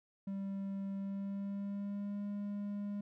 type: tone with pitch glide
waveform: triangle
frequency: 196 to 203.7 Hz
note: G3 to G#3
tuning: 0 to -33 cents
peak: -35 dBFS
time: 0.27-3.01 s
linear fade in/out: 5 ms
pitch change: +67 cents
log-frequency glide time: 0.97-2.24 s
effects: none